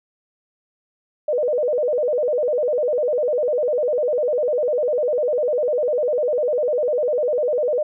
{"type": "tone with vibrato", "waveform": "sine", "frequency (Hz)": 545, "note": "C#5", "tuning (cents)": -29, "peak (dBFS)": -17, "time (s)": [1.28, 7.83], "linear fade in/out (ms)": 5, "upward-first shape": "square", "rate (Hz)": 10, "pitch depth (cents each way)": 180, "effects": []}